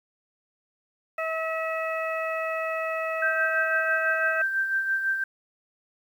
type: harmonic tone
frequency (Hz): 645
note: E5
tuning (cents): -38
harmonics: 1 / 2 / 3 / 4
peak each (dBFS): -29 / -32 / -34 / -35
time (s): 1.18-4.42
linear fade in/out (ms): 5
type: tone with tremolo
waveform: sine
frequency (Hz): 1568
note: G6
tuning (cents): 0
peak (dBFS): -21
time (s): 3.22-5.24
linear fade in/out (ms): 5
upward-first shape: sine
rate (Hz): 6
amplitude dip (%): 50
effects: 9-bit